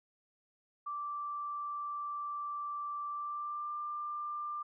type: tone with pitch glide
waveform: sine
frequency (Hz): 1170 to 1189.8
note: D6 to D6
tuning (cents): -7 to +22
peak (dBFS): -36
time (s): 0.86-4.63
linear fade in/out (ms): 10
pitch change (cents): +29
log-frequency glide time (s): 3.09-3.73
effects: none